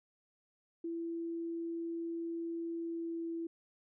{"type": "tone with pitch glide", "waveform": "sine", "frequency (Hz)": [334.4, 332.5], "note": ["E4", "E4"], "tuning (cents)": [25, 15], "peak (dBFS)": -36, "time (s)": [0.84, 3.47], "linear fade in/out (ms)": 5, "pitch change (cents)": -10, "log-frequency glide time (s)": [2.76, 3.28], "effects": []}